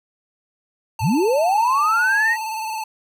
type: tone with vibrato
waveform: square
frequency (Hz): 880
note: A5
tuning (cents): 0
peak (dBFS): -25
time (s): 0.99-2.84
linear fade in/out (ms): 5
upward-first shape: square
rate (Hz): 19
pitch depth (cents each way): 33
type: linear sweep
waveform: sine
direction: up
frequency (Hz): 71.3 to 1931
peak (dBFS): -15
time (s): 1-2.37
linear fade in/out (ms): 50
effects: none